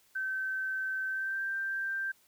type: tone with pitch glide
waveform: sine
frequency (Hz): 1541 to 1574.3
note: G6 to G6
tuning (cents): -30 to +7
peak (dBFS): -31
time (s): 0.15-2.12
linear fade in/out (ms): 10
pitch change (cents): +37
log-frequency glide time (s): 1.08-1.41
effects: white hiss -66 dBFS RMS until 2.27 s